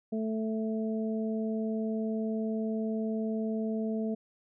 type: harmonic tone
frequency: 220 Hz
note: A3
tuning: in tune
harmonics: 1 / 2 / 3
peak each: -30 / -36 / -40 dBFS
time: 0.12-4.15 s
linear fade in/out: 10 ms
effects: none